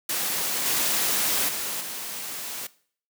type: noise with level steps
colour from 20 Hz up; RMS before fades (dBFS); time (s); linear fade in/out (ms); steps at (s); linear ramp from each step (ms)
white; -27 / -24 / -30 / -34; 0.09-2.67; 5; 0.65 / 1.48 / 1.8; 10
effects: noise-tail reverb RT60 0.5 s tail -19 dB re dry + high-pass 150 Hz 12 dB/octave